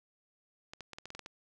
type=clicks; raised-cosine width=0.2 ms; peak=-27 dBFS; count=9; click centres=0.735 / 0.807 / 0.933 / 0.985 / 1.056 / 1.104 / 1.15 / 1.193 / 1.261 s; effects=none